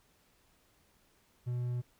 triangle tone, 122.6 Hz, B2, 12 cents flat, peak -30 dBFS, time 1.46-1.82 s, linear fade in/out 20 ms, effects pink hiss -69 dBFS RMS until 1.99 s

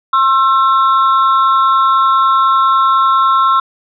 triangle ring-modulated tone, 1203 Hz, D6, 41 cents sharp, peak -3 dBFS, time 0.13-3.6 s, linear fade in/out 5 ms, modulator 135 Hz, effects resampled to 11025 Hz

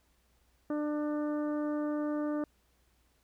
harmonic tone, 298.1 Hz, D4, 26 cents sharp, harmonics 1 / 2 / 3 / 4 / 5 / 6, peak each -31 / -37 / -49 / -45 / -51 / -57 dBFS, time 0.7-2.44 s, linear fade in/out 2 ms, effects added 60 Hz sine -70 dBFS peak until 3.23 s + pink hiss -72 dBFS RMS until 3.23 s

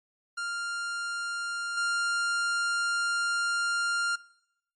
45% pulse tone with level steps, 1396.9 Hz, F6, in tune, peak -31 / -26 dBFS, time 0.37-4.16 s, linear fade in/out 10 ms, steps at 1.77 s, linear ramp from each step 5 ms, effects noise-tail reverb RT60 0.8 s tail -21 dB re dry + MP3 48 kbps

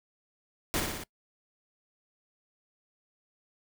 pink noise with echo, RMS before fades -29 dBFS, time 0.74-0.8 s, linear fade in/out 0 ms, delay 59 ms, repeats 4, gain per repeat -3 dB, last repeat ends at 1.036 s, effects noise-tail reverb RT60 0.1 s tail -23 dB re dry

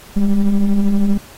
triangle ring-modulated tone, 97.7 Hz, G2, 5 cents flat, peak -5 dBFS, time 0.16-1.18 s, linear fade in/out 10 ms, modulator 104 Hz, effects pink hiss -41 dBFS RMS until 1.37 s + AAC 48 kbps

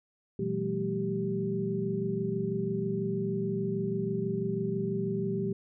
sine tone cluster, 121.7 / 165.8 / 191.6 / 217.9 / 390.1 Hz, B2 / E3 / G3 / A3 / G4, -25 / +10 / -39 / -17 / -8 cents, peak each -37 / -36 / -34 / -37 / -32 dBFS, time 0.39-5.53 s, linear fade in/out 5 ms, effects none

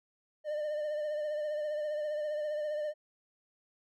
triangle tone with vibrato, 602 Hz, D5, 43 cents sharp, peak -30 dBFS, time 0.44-2.94 s, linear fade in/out 50 ms, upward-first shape triangle, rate 15 Hz, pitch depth 44 cents each way, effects none

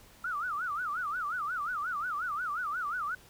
sine tone with vibrato, 1314 Hz, E6, 6 cents flat, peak -31 dBFS, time 0.24-3.15 s, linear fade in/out 5 ms, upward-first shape sine, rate 5.6 Hz, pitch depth 230 cents each way, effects pink hiss -57 dBFS RMS until 3.29 s

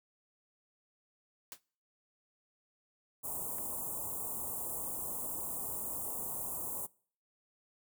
white noise with exponential decay, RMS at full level -41 dBFS, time 1.52-1.6 s, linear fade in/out 1 ms, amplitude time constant 17 ms
white band-stop noise, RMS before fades -39 dBFS, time 3.23-6.87 s, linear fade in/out 20 ms, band 1100 to 7700 Hz, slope 48 dB/octave
click, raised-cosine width 0.5 ms, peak -34 dBFS, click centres 3.585 s
effects noise-tail reverb RT60 0.5 s tail -24 dB re dry

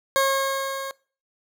20% pulse tone with level ramp, 542 Hz, C#5, 39 cents flat, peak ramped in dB -12 to -25 dBFS, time 0.16-0.91 s, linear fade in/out 0 ms, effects noise-tail reverb RT60 0.4 s tail -23 dB re dry

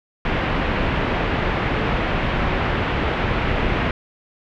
pink low-pass noise, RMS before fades -21 dBFS, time 0.25-3.91 s, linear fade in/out 2 ms, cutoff 2800 Hz, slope 24 dB/octave, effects none

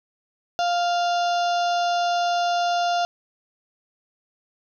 harmonic tone with a mistuned harmonic, 699 Hz, F5, 1 cent sharp, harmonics 1 / 2 / 4 / 5 / 6 / 7 / 8 / 9, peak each -20 / -30 / -35 / -35 / -38 / -39 / -41 / -42 dBFS, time 0.59-3.05 s, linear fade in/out 0 ms, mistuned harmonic 8, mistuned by -43 cents, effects 10-bit

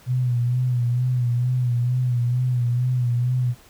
sine tone with vibrato, 123.47 Hz, B2, in tune, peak -18 dBFS, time 0.06-3.55 s, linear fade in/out 50 ms, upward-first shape sine, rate 2.2 Hz, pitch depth 50 cents each way, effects pink hiss -51 dBFS RMS until 3.69 s

